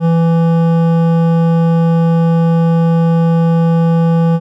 sine tone with hard clipping, 166.2 Hz, E3, 15 cents sharp, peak -10 dBFS, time 0-4.4 s, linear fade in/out 50 ms, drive 12 dB, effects none

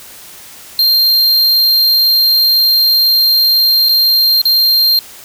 square tone with dropouts, 4186 Hz, C8, in tune, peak -8 dBFS, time 0.79-4.99 s, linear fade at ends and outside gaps 1 ms, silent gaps 3.887-3.892 / 4.416-4.454 s, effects white hiss -35 dBFS RMS until 5.24 s

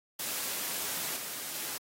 white noise with level steps, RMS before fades -35 / -39 / -37 dBFS, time 0.19-1.78 s, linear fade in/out 5 ms, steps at 1.16 / 1.54 s, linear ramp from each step 10 ms, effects high-pass 150 Hz 12 dB/octave + AAC 48 kbps

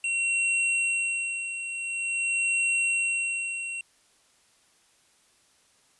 square tone with tremolo, 2733 Hz, F7, 38 cents flat, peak -23 dBFS, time 0.04-3.81 s, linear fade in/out 2 ms, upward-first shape sine, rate 0.47 Hz, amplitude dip 65%, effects white hiss -63 dBFS RMS until 5.99 s + resampled to 24000 Hz

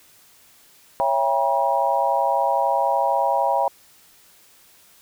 sine chord, C# diminished seventh, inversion none, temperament just, 554.4 / 665.2 / 798.3 / 957.9 Hz, C#5 / E5 / G5 / Bb5, 0 / +16 / +31 / +47 cents, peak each -24 / -24 / -22 / -22 dBFS, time 1-3.68 s, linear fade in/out 0 ms, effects white hiss -53 dBFS RMS until 5.01 s

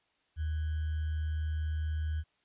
sine tone with sample-and-hold, 77.78 Hz, D#2, in tune, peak -30 dBFS, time 0.36-2.24 s, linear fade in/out 50 ms, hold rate 1575 Hz, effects white hiss -73 dBFS RMS until 2.44 s + resampled to 8000 Hz

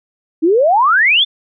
sine exponential sweep, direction up, 302.4 to 3628 Hz, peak -8 dBFS, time 0.42-1.25 s, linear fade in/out 20 ms, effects none

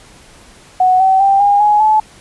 sine tone with pitch steps, 740 / 763 / 786.7 / 811.2 / 836.4 / 862.4 Hz, F#5 / G5 / G5 / G#5 / G#5 / A5, 0 / -47 / +6 / -41 / +12 / -35 cents, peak -7 dBFS, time 0.8-2 s, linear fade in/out 5 ms, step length 200 ms, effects pink hiss -42 dBFS RMS until 2.2 s + resampled to 24000 Hz

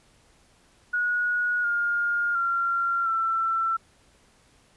sine tone with pitch steps, 1454 / 1415.1 / 1377.2 / 1340.3 Hz, F#6 / F6 / F6 / E6, -31 / +22 / -25 / +28 cents, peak -22 dBFS, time 0.93-3.77 s, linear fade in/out 10 ms, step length 710 ms, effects pink hiss -60 dBFS RMS until 4.76 s + resampled to 24000 Hz

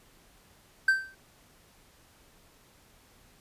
triangle tone with exponential decay, 1557 Hz, G6, 12 cents flat, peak -15 dBFS, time 0.88-1.15 s, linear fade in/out 5 ms, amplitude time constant 58 ms, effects pink hiss -60 dBFS RMS until 3.4 s + resampled to 32000 Hz

